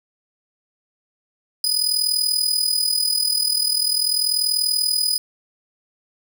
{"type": "tone with amplitude modulation", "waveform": "sawtooth", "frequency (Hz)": 4978, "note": "D#8", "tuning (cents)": 0, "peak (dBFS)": -12, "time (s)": [1.64, 5.18], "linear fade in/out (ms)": 2, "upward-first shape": "sine", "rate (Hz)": 40.4, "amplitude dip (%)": 70, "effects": []}